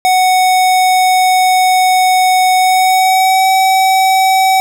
square tone with pitch glide, 742 to 760.7 Hz, F#5 to F#5, +5 to +48 cents, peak -8 dBFS, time 0.05-4.6 s, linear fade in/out 0 ms, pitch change +43 cents, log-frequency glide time 2.56-3.49 s, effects none

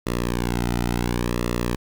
sawtooth tone with flanger, 59.6 Hz, A#1, 39 cents sharp, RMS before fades -24 dBFS, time 0.06-1.76 s, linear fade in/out 10 ms, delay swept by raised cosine 1.3 to 1.81 ms, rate 0.7 Hz, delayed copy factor -0.95, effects 9-bit

